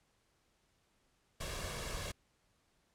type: noise with comb filter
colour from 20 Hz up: pink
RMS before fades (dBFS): -41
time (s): 1.4-2.12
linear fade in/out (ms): 10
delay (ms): 1.8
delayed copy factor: +0.55
effects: pink hiss -75 dBFS RMS until 2.94 s + low-pass 10000 Hz 12 dB/octave